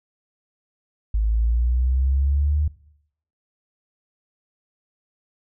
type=linear sweep; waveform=sine; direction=up; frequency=52 to 76 Hz; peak=-17 dBFS; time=1.14-2.68 s; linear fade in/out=5 ms; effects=noise-tail reverb RT60 0.7 s tail -20 dB re dry